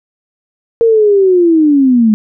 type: linear sweep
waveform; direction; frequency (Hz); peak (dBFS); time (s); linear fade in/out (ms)
sine; down; 466.2 to 209.3; -5; 0.81-2.14; 0
effects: none